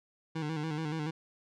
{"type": "tone with vibrato", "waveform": "25% pulse", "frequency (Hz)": 155.56, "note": "D#3", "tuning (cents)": 0, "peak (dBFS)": -29, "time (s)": [0.35, 1.11], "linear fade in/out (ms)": 10, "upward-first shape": "square", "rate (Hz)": 7, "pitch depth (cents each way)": 60, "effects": ["low-pass 5000 Hz 12 dB/octave"]}